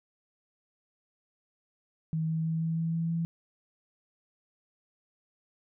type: tone with pitch steps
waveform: sine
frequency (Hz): 159.7 / 160.81 / 161.93 / 163.06 / 164.19 / 165.33 / 166.48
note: D#3 / E3 / E3 / E3 / E3 / E3 / E3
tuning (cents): +45 / -43 / -31 / -19 / -7 / +5 / +17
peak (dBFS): -27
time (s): 2.13-3.25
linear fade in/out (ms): 0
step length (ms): 160
effects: none